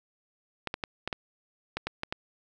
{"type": "clicks", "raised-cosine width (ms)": 0.3, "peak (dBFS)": -15, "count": 9, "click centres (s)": [0.673, 0.741, 0.838, 1.076, 1.128, 1.77, 1.87, 2.034, 2.125], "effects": []}